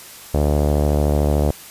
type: tone with low-pass filter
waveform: sawtooth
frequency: 73.5 Hz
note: D2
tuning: 2 cents sharp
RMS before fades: -17 dBFS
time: 0.34-1.51 s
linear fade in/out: 0 ms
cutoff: 610 Hz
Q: 2.4
effects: white hiss -39 dBFS RMS until 1.7 s + resampled to 32000 Hz